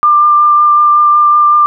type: tone with vibrato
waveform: sine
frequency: 1192 Hz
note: D6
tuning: 25 cents sharp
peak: -4 dBFS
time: 0.03-1.66 s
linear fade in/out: 0 ms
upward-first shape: triangle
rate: 5.4 Hz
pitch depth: 13 cents each way
effects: none